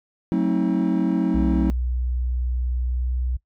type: chord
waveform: triangle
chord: F# diminished seventh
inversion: none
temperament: just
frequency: 185 / 222 / 266.4 / 319.7 Hz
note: F#3 / A3 / C4 / Eb4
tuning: 0 / +16 / +31 / +47 cents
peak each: -20 / -23 / -22 / -21 dBFS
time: 0.32-1.7 s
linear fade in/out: 0 ms
type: tone with pitch glide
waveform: sine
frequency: 61.74 to 62.42 Hz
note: B1 to B1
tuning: 0 to +19 cents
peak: -21 dBFS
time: 1.34-3.37 s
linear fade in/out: 10 ms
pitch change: +19 cents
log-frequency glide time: 2.88-3.13 s
effects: noise-tail reverb RT60 0.1 s tail -20 dB re dry + tanh soft clip ceiling -7 dBFS